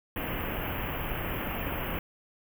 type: band-stop noise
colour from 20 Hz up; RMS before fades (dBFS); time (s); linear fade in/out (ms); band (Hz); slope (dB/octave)
pink; -33; 0.16-1.99; 2; 3100 to 12000; 96
effects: none